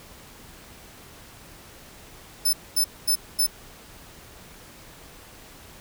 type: tone bursts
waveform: 15% pulse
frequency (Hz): 5274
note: E8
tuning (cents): 0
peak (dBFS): -13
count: 4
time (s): 2.45-3.468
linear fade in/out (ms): 10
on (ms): 82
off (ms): 230
effects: pink hiss -47 dBFS RMS until 5.8 s